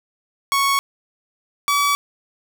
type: tone pair in turn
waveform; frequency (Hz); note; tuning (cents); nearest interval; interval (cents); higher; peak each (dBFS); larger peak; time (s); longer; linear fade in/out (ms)
sawtooth; 1108.7 / 1143.2; C#6 / D6; 0 / -47; minor second; 53; second; -12 / -12; neither; 0.52-0.79 / 1.68-1.95; neither; 0
effects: none